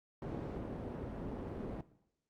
white low-pass noise, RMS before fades -42 dBFS, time 0.22-1.81 s, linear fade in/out 2 ms, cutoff 390 Hz, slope 12 dB/octave, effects noise-tail reverb RT60 0.8 s tail -18 dB re dry + Opus 48 kbps

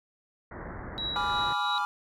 pink low-pass noise, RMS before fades -40 dBFS, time 0.51-1.53 s, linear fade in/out 2 ms, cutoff 2000 Hz, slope 96 dB/octave
sine tone with tremolo, 3882 Hz, B7, 31 cents flat, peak -29 dBFS, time 0.98-1.78 s, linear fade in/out 0 ms, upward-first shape triangle, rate 2.9 Hz, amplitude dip 60%
triangle chord, G# diminished seventh, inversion none, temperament equal, 830.6 / 987.8 / 1174.7 / 1396.9 Hz, G#5 / B5 / D6 / F6, 0 / 0 / 0 / 0 cents, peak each -30 / -31 / -30 / -31 dBFS, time 1.16-1.85 s, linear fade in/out 0 ms
effects none

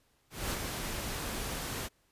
pink noise with ADSR envelope, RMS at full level -33 dBFS, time 0.3-1.89 s, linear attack 210 ms, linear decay 51 ms, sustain -4 dB, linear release 35 ms, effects pink hiss -71 dBFS RMS until 2.11 s + resampled to 32000 Hz

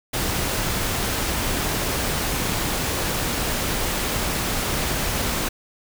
pink noise, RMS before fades -24 dBFS, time 0.13-5.49 s, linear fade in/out 10 ms, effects none

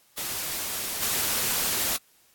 white noise with level steps, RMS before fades -31 / -26 dBFS, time 0.17-1.97 s, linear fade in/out 10 ms, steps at 1.01 s, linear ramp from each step 20 ms, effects white hiss -61 dBFS RMS until 2.34 s + AAC 64 kbps

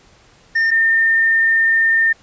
triangle / sine tone pair in turn, 1812 / 1812 Hz, A#6 / A#6, -50 / -50 cents, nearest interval unison, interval 0 cents, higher neither, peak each -11 dBFS, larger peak neither, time 0.55-0.71 / 0.71-2.13 s, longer second, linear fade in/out 10 ms, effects pink hiss -50 dBFS RMS until 2.22 s + resampled to 16000 Hz

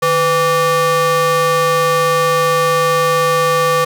square ring-modulated tone, 327.2 Hz, E4, 13 cents flat, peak -9 dBFS, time 0.02-3.85 s, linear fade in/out 10 ms, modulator 829 Hz, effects none

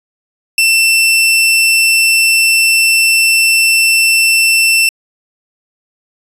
sawtooth tone, 2680 Hz, E7, 28 cents sharp, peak -4 dBFS, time 0.58-4.89 s, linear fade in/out 2 ms, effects resampled to 32000 Hz

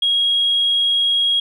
sine tone, 3290 Hz, G#7, 17 cents flat, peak -13 dBFS, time 0.02-1.4 s, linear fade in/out 5 ms, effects tanh soft clip ceiling -9 dBFS

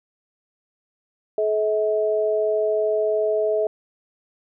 sine tone pair together, 428.5 / 642 Hz, A4 / E5, -46 / -46 cents, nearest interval perfect fifth, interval 700 cents, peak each -21 dBFS, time 1.38-3.67 s, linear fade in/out 2 ms, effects none

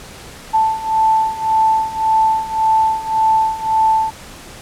sine beating tone pair, 880 / 881.8 Hz, A5 / A5, 0 / +4 cents, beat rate 1.8 Hz, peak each -17 / -14 dBFS, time 0.53-4.11 s, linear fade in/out 20 ms, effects pink hiss -36 dBFS RMS until 4.61 s + low-pass 11000 Hz 12 dB/octave

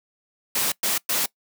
white noise bursts at uneven times, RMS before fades -23 dBFS, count 3, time 0.55-0.72 / 0.83-0.98 / 1.09-1.26 s, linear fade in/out 5 ms, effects noise-tail reverb RT60 0.1 s tail -22 dB re dry + high-pass 150 Hz 12 dB/octave

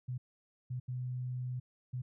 sine tone bursts at uneven times, 125.8 Hz, B2, 32 cents sharp, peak -35 dBFS, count 4, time 0.08-0.18 / 0.7-0.8 / 0.88-1.6 / 1.93-2.02 s, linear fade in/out 10 ms, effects none

